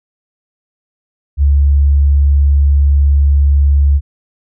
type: tone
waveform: sine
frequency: 70.8 Hz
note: C#2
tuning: 37 cents sharp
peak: -6 dBFS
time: 1.37-4.01 s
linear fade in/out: 50 ms
effects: none